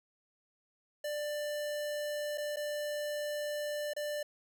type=tone with dropouts; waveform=square; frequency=592 Hz; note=D5; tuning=14 cents sharp; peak=-35 dBFS; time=1.04-4.23 s; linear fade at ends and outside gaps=5 ms; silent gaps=2.376-2.38 / 2.561-2.568 / 3.935-3.964 s; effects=none